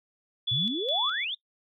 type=tone with tremolo; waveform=sine; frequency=3436 Hz; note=A7; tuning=42 cents flat; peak=-25 dBFS; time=0.47-1.25 s; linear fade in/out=10 ms; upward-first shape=square; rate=2.4 Hz; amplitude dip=55%
type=exponential sweep; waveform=sine; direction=up; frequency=112.1 to 3750 Hz; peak=-29 dBFS; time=0.51-1.35 s; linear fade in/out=10 ms
effects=noise-tail reverb RT60 0.1 s tail -21 dB re dry